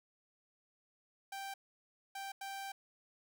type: tone bursts at uneven times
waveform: sawtooth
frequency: 784 Hz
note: G5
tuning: in tune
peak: -38 dBFS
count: 3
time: 1.32-1.54 / 2.15-2.32 / 2.41-2.72 s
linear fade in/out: 5 ms
effects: none